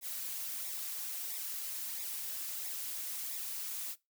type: noise with flanger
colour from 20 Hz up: blue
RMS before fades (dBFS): -40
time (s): 0.01-3.96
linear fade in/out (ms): 50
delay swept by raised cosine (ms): 0.66 to 5.16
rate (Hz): 1.5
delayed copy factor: -0.6
effects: noise-tail reverb RT60 0.2 s tail -20 dB re dry